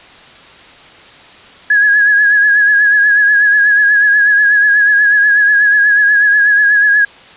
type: tone with vibrato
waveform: sine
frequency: 1669 Hz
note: G#6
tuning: 8 cents sharp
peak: -6 dBFS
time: 1.7-7.05 s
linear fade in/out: 5 ms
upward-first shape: triangle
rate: 8.2 Hz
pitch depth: 53 cents each way
effects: white hiss -38 dBFS RMS until 7.36 s + resampled to 8000 Hz